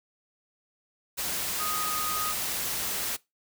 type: tone in noise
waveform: sine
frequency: 1244.5 Hz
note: D#6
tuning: in tune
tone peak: -31 dBFS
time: 1.59-2.33 s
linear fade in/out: 20 ms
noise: white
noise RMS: -31 dBFS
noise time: 1.17-3.17 s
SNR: -3 dB
effects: noise-tail reverb RT60 0.2 s tail -21 dB re dry